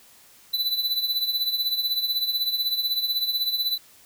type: tone with tremolo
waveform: square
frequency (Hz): 3988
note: B7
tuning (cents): +16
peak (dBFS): -20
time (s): 0.53-3.78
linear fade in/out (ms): 10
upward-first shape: triangle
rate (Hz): 16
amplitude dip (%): 75
effects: white hiss -53 dBFS RMS until 4.05 s